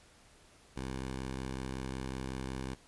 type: tone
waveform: 10% pulse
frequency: 65.41 Hz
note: C2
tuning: in tune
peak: -29 dBFS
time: 0.76-2.75 s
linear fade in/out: 10 ms
effects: pink hiss -61 dBFS RMS until 2.87 s + resampled to 24000 Hz